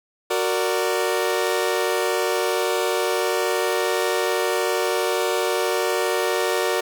sawtooth chord, Gb augmented, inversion none, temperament equal with one note detuned, 370 / 462.4 / 587.3 Hz, Gb4 / Bb4 / D5, 0 / -14 / 0 cents, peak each -20 / -20 / -22 dBFS, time 0.3-6.81 s, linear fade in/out 10 ms, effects none

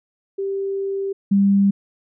sine tone pair in turn, 392 / 198.51 Hz, G4 / G3, 0 / +22 cents, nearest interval octave, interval 1178 cents, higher first, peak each -21 / -12 dBFS, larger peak second, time 0.38-1.13 / 1.31-1.71 s, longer first, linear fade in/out 10 ms, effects none

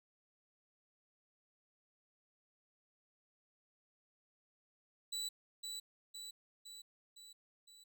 30% pulse tone with echo, 3951 Hz, B7, in tune, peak -36 dBFS, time 5.12-5.29 s, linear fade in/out 10 ms, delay 510 ms, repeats 5, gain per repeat -4 dB, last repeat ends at 7.84 s, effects none

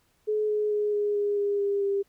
sine tone with pitch steps, 426.2 / 422 / 417.9 / 413.8 / 409.8 / 405.8 / 401.8 / 397.9 Hz, G#4 / G#4 / G#4 / G#4 / G#4 / G#4 / G4 / G4, +45 / +28 / +11 / -6 / -23 / -40 / +43 / +26 cents, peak -23 dBFS, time 0.27-2.03 s, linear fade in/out 20 ms, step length 220 ms, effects pink hiss -68 dBFS RMS until 2.08 s

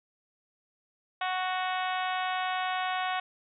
harmonic tone, 370 Hz, F#4, in tune, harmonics 2 / 3 / 4 / 5 / 6 / 7 / 8 / 9 / 10, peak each -31 / -35 / -37 / -39 / -41 / -42 / -43 / -44 / -45 dBFS, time 1.21-3.2 s, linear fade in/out 5 ms, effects none

